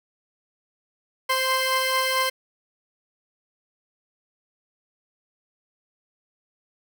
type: tone pair together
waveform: 15% pulse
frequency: 523.3 / 1042.1 Hz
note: C5 / C6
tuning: 0 / -7 cents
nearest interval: octave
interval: 1193 cents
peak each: -18 / -17 dBFS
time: 1.29-2.3 s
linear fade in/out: 10 ms
effects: none